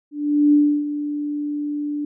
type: tone with ADSR envelope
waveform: sine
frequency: 293.7 Hz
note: D4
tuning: in tune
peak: -10 dBFS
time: 0.11-2.05 s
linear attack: 420 ms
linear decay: 310 ms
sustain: -12 dB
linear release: 4 ms
effects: none